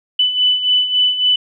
sine beating tone pair, 2990 / 2993.6 Hz, F#7 / F#7, +17 / +20 cents, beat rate 3.6 Hz, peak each -19 / -13 dBFS, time 0.19-1.36 s, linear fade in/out 5 ms, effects none

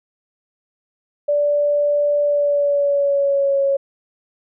sine tone with pitch glide, 583 to 552.2 Hz, D5 to C#5, -13 to -7 cents, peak -14 dBFS, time 1.28-3.77 s, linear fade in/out 10 ms, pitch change -94 cents, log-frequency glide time 2.23-3.61 s, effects none

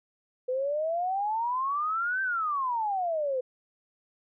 sine exponential two-way sweep, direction up then down, 497.7 to 1573 to 497.7 Hz, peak -26 dBFS, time 0.48-3.41 s, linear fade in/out 10 ms, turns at 2.22 s, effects none

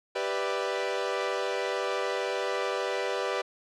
sawtooth chord, E minor seventh, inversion first, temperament equal, 392 / 493.9 / 587.3 / 659.3 Hz, G4 / B4 / D5 / E5, 0 / 0 / 0 / 0 cents, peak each -29 / -28 / -30 / -34 dBFS, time 0.15-3.42 s, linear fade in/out 10 ms, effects low-pass 5000 Hz 12 dB/octave

